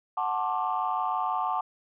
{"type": "chord", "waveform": "sine", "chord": "D dominant seventh", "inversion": "first", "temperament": "equal with one note detuned", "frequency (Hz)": [740, 880, 1068.5, 1174.7], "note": ["F#5", "A5", "C6", "D6"], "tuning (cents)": [0, 0, 36, 0], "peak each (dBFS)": [-30, -30, -32, -31], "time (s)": [0.17, 1.61], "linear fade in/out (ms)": 5, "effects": ["tanh soft clip ceiling -17 dBFS"]}